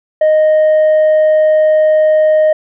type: tone with tanh clipping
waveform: sine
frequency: 620 Hz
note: D#5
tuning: 6 cents flat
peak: -7 dBFS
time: 0.21-2.53 s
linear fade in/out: 5 ms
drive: 2 dB
effects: none